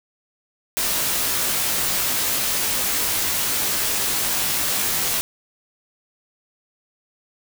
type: noise with comb filter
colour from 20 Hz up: white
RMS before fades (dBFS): -22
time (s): 0.77-5.21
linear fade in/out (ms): 0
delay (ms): 18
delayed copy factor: -0.65
effects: none